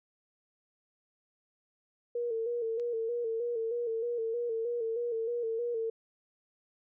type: tone with vibrato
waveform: sine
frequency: 464.2 Hz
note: A#4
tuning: 7 cents flat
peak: -30 dBFS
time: 2.15-5.9 s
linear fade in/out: 5 ms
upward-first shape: square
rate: 3.2 Hz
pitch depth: 50 cents each way
type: click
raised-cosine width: 0.2 ms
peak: -37 dBFS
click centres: 2.798 s
effects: none